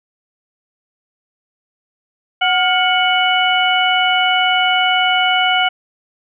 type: harmonic tone with a mistuned harmonic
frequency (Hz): 740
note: F#5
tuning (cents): 0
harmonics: 1 / 2 / 3 / 4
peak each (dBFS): -16 / -18 / -19 / -17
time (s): 2.41-5.69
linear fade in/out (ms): 10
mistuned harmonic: 2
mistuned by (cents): -74
effects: none